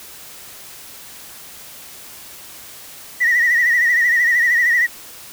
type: tone with vibrato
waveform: sine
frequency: 1911 Hz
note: A#6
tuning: 43 cents sharp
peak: -11 dBFS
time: 3.2-4.87 s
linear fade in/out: 20 ms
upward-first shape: triangle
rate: 13 Hz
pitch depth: 86 cents each way
effects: tanh soft clip ceiling -8 dBFS + white hiss -38 dBFS RMS until 5.32 s